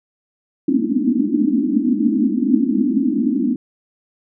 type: band-pass noise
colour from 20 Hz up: pink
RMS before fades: -17 dBFS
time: 0.68-3.56 s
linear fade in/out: 5 ms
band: 210 to 320 Hz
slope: 96 dB/octave
effects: none

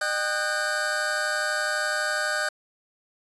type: tone cluster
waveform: square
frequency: 607 / 784 / 1228 / 1484 / 1596 Hz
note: D#5 / G5 / D#6 / F#6 / G6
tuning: -43 / 0 / -23 / +5 / +31 cents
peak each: -32 / -38 / -34 / -29 / -30 dBFS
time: 0.01-2.49 s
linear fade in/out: 5 ms
effects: resampled to 24000 Hz

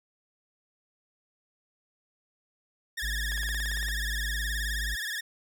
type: tone with vibrato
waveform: sawtooth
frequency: 1749 Hz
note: A6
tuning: 11 cents flat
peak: -28 dBFS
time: 2.97-5.21 s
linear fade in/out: 10 ms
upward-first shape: sine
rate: 19 Hz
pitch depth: 110 cents each way
type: tone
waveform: triangle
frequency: 52.6 Hz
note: G#1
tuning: 23 cents sharp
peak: -29 dBFS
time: 3.02-4.96 s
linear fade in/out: 20 ms
type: click train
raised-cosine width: 0.3 ms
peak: -27 dBFS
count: 11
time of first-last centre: 3.32-3.885 s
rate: 17.7 Hz
effects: none

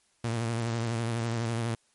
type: tone with vibrato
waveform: sawtooth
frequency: 115.7 Hz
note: A#2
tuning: 13 cents flat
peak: -24 dBFS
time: 0.24-1.75 s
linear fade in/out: 5 ms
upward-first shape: triangle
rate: 12 Hz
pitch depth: 60 cents each way
effects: white hiss -68 dBFS RMS until 1.94 s + MP3 48 kbps

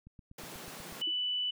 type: click train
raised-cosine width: 5 ms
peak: -39 dBFS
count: 8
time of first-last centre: 0.07-0.925 s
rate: 8.19 Hz
type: high-pass noise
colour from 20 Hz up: pink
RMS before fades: -46 dBFS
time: 0.38-1.02 s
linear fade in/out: 5 ms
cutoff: 140 Hz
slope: 48 dB/octave
type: tone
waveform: sine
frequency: 2979 Hz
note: F#7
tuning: 11 cents sharp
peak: -30 dBFS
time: 1.01-1.51 s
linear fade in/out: 10 ms
type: tone with exponential decay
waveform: sine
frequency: 325.9 Hz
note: E4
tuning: 20 cents flat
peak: -40 dBFS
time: 1.07-1.15 s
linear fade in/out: 5 ms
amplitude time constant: 17 ms
effects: none

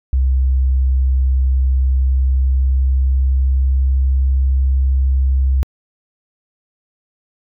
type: tone with pitch glide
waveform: sine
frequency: 65.41 to 66.36 Hz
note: C2 to C2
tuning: 0 to +25 cents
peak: -10 dBFS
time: 0.13-5.63 s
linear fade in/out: 0 ms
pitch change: +25 cents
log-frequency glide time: 1.71-4.26 s
effects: tanh soft clip ceiling -7 dBFS

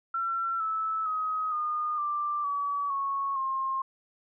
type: tone with pitch steps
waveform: sine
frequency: 1353 / 1307.7 / 1263.9 / 1221.5 / 1180.6 / 1141 / 1102.8 / 1065.8 Hz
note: E6 / E6 / D#6 / D#6 / D6 / C#6 / C#6 / C6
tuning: +45 / -14 / +27 / -32 / +9 / +50 / -9 / +32 cents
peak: -27 dBFS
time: 0.14-3.82 s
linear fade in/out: 5 ms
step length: 460 ms
effects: none

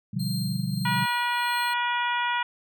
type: chord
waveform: sine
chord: G dominant seventh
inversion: first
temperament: equal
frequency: 123.47 / 146.83 / 174.61 / 196 Hz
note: B2 / D3 / F3 / G3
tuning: 0 / 0 / 0 / 0 cents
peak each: -31 dBFS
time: 0.13-1.06 s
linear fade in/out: 10 ms
type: tone with tremolo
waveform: sawtooth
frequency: 4186 Hz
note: C8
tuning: in tune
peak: -30 dBFS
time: 0.19-1.74 s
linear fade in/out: 10 ms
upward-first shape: triangle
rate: 1.6 Hz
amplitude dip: 65%
type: harmonic tone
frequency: 482.4 Hz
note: B4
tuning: 41 cents flat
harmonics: 2 / 3 / 4 / 5 / 6 / 7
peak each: -26 / -30 / -32 / -34 / -36 / -37 dBFS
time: 0.85-2.43 s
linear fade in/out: 5 ms
effects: none

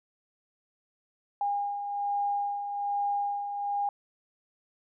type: beating tone pair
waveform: sine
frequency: 810 / 811.2 Hz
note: G#5 / G#5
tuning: -43 / -41 cents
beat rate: 1.2 Hz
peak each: -37 / -28 dBFS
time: 1.41-3.89 s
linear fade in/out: 2 ms
effects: none

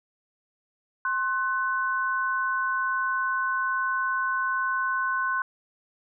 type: tone pair together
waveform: sine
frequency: 1058.8 / 1500 Hz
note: C6 / F#6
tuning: +20 / +23 cents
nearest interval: tritone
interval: 603 cents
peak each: -27 / -26 dBFS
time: 1.05-5.42 s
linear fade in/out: 2 ms
effects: none

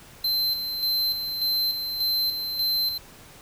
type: tone with tremolo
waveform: square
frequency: 4100 Hz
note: C8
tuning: 36 cents flat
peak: -22 dBFS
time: 0.24-2.98 s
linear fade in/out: 5 ms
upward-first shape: square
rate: 1.7 Hz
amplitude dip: 50%
effects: pink hiss -48 dBFS RMS until 3.41 s

